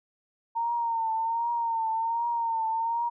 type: tone with vibrato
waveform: sine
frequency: 917 Hz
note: A#5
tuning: 29 cents flat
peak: -25 dBFS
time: 0.55-3.1 s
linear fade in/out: 20 ms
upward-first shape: triangle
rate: 1.3 Hz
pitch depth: 59 cents each way
effects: none